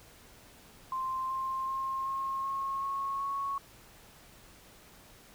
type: tone with pitch steps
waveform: sine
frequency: 1046.5 / 1056.2 / 1066 / 1075.9 / 1085.9 / 1096 / 1106.2 Hz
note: C6 / C6 / C6 / C6 / C#6 / C#6 / C#6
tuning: 0 / +16 / +32 / +48 / -36 / -20 / -4 cents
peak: -31 dBFS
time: 0.92-3.58 s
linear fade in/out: 2 ms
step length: 380 ms
effects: pink hiss -56 dBFS RMS until 5.34 s